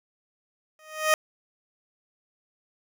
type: tone with exponential growth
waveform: 15% pulse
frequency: 622.3 Hz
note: D#5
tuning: in tune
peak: -9 dBFS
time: 0.79-1.14 s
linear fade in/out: 1 ms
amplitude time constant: 76 ms
effects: none